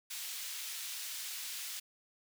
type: high-pass noise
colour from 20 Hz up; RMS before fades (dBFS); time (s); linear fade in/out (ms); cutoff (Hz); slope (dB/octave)
pink; -42; 0.1-1.8; 10; 2900; 12
effects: none